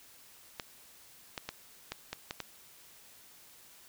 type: clicks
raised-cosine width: 0.2 ms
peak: -19 dBFS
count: 7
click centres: 0.598 / 1.378 / 1.49 / 1.92 / 2.13 / 2.309 / 2.403 s
effects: white hiss -57 dBFS RMS until 3.88 s